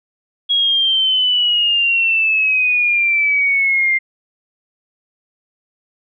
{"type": "exponential sweep", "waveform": "sine", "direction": "down", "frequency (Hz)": [3322, 2093], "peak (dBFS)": -12, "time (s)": [0.49, 3.99], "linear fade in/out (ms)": 20, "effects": []}